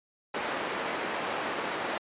pink band-pass noise, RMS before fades -33 dBFS, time 0.34-1.98 s, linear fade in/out 5 ms, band 390 to 2400 Hz, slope 12 dB/octave, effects resampled to 8000 Hz

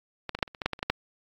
clicks, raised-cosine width 0.3 ms, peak -16 / -14 / -26 / -6 / -30 / -27 / -15 / -8 / -14 / -27 / -12 / -6 dBFS, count 12, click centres 0.293 / 0.35 / 0.389 / 0.428 / 0.478 / 0.548 / 0.618 / 0.66 / 0.733 / 0.791 / 0.829 / 0.9 s, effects AAC 64 kbps

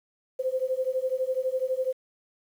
sine beating tone pair, 512 / 524 Hz, C5 / C5, -38 / +2 cents, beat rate 12 Hz, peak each -28 dBFS, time 0.39-1.93 s, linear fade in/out 10 ms, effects 9-bit

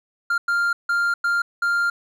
triangle tone bursts at uneven times, 1396.9 Hz, F6, in tune, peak -16 dBFS, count 5, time 0.3-0.38 / 0.48-0.73 / 0.89-1.14 / 1.24-1.42 / 1.62-1.9 s, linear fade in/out 5 ms, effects none

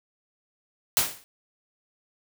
white noise with exponential decay, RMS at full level -18 dBFS, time 0.97-1.24 s, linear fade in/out 0 ms, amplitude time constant 58 ms, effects none

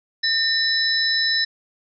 sine tone cluster, 1815 / 3963 / 5250 Hz, A#6 / B7 / E8, -47 / +5 / -8 cents, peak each -22 dBFS, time 0.23-1.45 s, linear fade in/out 10 ms, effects none

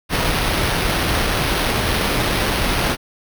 pink noise with sample-and-hold, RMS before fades -19 dBFS, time 0.09-2.97 s, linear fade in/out 50 ms, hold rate 7350 Hz, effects none

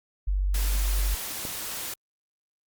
sine tone, 47.89 Hz, G1, 40 cents flat, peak -22 dBFS, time 0.27-1.15 s, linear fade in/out 10 ms
white noise, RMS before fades -34 dBFS, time 0.54-1.94 s, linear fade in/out 5 ms
click, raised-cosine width 2 ms, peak -22 dBFS, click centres 1.452 s
effects Opus 48 kbps

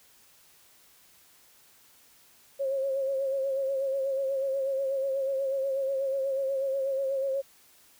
sine tone with vibrato, 541 Hz, C#5, 42 cents flat, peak -26 dBFS, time 2.59-7.42 s, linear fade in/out 20 ms, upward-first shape sine, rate 8.2 Hz, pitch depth 42 cents each way, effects white hiss -59 dBFS RMS until 7.99 s

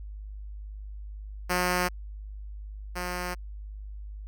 5% pulse tone pair in turn, 179.7 / 178.84 Hz, F3 / F3, +50 / +41 cents, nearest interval unison, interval 9 cents, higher first, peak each -13 / -20 dBFS, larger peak first, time 1.49-1.89 / 2.95-3.35 s, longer neither, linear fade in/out 20 ms, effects added 51 Hz sine -37 dBFS peak until 4.27 s

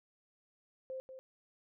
sine tone with echo, 523 Hz, C5, 1 cent flat, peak -39 dBFS, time 0.9-1 s, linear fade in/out 0 ms, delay 190 ms, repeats 1, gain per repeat -8 dB, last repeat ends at 1.19 s, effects none

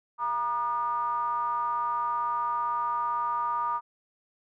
triangle ring-modulated tone, 131.1 Hz, C3, 4 cents sharp, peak -21 dBFS, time 0.18-3.81 s, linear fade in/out 50 ms, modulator 1080 Hz, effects none

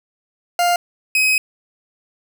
40% pulse tone pair in turn, 701 / 2531 Hz, F5 / D#7, +6 / +29 cents, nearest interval octave + minor seventh, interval 2223 cents, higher second, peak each -13 / -12 dBFS, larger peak second, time 0.59-0.76 / 1.15-1.38 s, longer second, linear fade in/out 2 ms, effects none

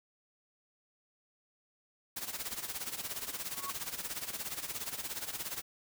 white noise with tremolo, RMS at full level -37 dBFS, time 2.16-5.62 s, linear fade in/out 10 ms, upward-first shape sine, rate 17 Hz, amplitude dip 75%
sine tone with exponential growth, 1108.7 Hz, C#6, in tune, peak -35 dBFS, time 3.43-3.7 s, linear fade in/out 0 ms, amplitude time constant 57 ms
effects none

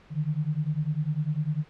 sine beating tone pair, 146.83 / 156.83 Hz, D3 / D#3, 0 / +14 cents, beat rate 10 Hz, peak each -28 dBFS, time 0.1-1.65 s, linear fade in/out 50 ms, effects pink hiss -55 dBFS RMS until 1.69 s + low-pass 3000 Hz 12 dB/octave

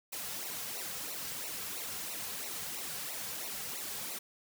white noise with flanger, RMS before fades -40 dBFS, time 0.12-4.19 s, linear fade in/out 10 ms, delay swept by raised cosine 0.6 to 3.4 ms, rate 3 Hz, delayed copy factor -0.8, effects none

